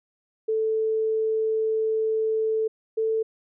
sine tone pair in turn, 440 / 443.3 Hz, A4 / A4, 0 / +13 cents, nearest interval unison, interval 13 cents, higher second, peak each -21 dBFS, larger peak neither, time 0.48-2.68 / 2.97-3.23 s, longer first, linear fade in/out 10 ms, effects none

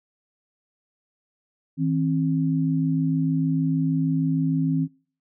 sine tone pair together, 160.19 / 266.7 Hz, E3 / C4, -49 / +33 cents, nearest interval major sixth, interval 882 cents, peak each -22 / -23 dBFS, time 1.77-4.88 s, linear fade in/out 50 ms, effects noise-tail reverb RT60 0.5 s tail -26 dB re dry

